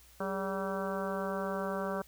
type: harmonic tone with a mistuned harmonic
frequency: 192.5 Hz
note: G3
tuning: 31 cents flat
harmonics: 1 / 2 / 3 / 4 / 5 / 6 / 7 / 8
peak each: -38 / -39 / -37 / -44 / -43 / -42 / -44 / -45 dBFS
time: 0.2-2.02 s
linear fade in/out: 5 ms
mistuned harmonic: 2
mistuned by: +85 cents
effects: added 60 Hz sine -60 dBFS peak until 2.07 s + white hiss -60 dBFS RMS until 2.07 s